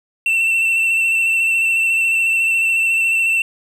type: tone with vibrato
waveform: triangle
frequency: 2688 Hz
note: E7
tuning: 33 cents sharp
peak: -12 dBFS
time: 0.26-3.42 s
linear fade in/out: 2 ms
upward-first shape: square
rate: 14 Hz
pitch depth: 19 cents each way
effects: none